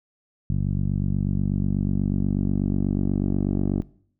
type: tone with low-pass filter sweep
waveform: 10% pulse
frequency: 48.19 Hz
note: G1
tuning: 29 cents flat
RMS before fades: -23 dBFS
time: 0.5-3.82 s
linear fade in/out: 0 ms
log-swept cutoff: 150 to 360 Hz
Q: 1.4
effects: noise-tail reverb RT60 0.6 s tail -21 dB re dry